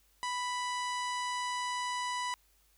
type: harmonic tone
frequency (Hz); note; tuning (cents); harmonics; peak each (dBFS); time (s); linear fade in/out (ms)
989; B5; +2; 1 / 2 / 3 / 4 / 5 / 6 / 7 / 8 / 9 / 10; -34 / -40 / -44 / -46 / -48 / -50 / -51 / -52 / -53 / -54; 0.23-2.34; 0
effects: added 50 Hz sine -69 dBFS peak until 2.77 s + white hiss -69 dBFS RMS until 2.77 s